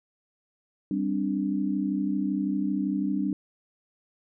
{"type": "chord", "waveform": "sine", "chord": "G suspended fourth", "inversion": "none", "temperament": "just", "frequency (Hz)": [196, 261.3, 294], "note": ["G3", "C4", "D4"], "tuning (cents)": [0, -2, 2], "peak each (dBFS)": [-28, -31, -28], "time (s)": [0.91, 3.33], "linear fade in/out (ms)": 2, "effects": []}